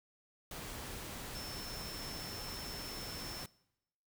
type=tone in noise; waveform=sine; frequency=5340 Hz; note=E8; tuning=22 cents sharp; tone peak=-45 dBFS; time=1.35-3.44 s; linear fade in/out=2 ms; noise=pink; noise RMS=-45 dBFS; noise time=0.51-3.46 s; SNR=-3 dB; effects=noise-tail reverb RT60 0.9 s tail -23 dB re dry